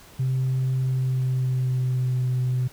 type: tone with pitch glide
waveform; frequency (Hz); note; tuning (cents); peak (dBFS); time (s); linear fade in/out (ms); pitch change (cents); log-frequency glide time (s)
sine; 130.3 to 126.66; C3 to B2; -7 to +44; -19; 0.19-2.68; 10; -49; 0.78-2.24
effects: tanh soft clip ceiling -18 dBFS + pink hiss -49 dBFS RMS until 2.72 s